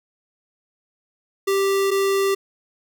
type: tone pair in turn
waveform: square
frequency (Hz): 392 / 392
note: G4 / G4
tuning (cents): 0 / 0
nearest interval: unison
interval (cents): 0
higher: neither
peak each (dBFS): -18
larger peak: neither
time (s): 1.47-1.91 / 1.91-2.35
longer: neither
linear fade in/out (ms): 10
effects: none